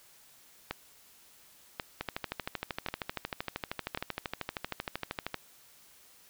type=two click trains; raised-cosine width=0.3 ms; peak=-17 / -17 dBFS; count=4 / 44; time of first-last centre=0.71-3.974 / 2.01-5.343 s; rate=0.919 / 12.9 Hz; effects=white hiss -59 dBFS RMS until 6.29 s